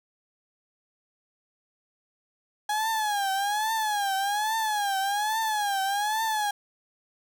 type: tone with vibrato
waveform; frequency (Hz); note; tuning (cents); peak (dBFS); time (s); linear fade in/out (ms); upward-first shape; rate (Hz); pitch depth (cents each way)
35% pulse; 830.6; G#5; 0; -23; 2.69-6.51; 5; triangle; 1.2; 140
effects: none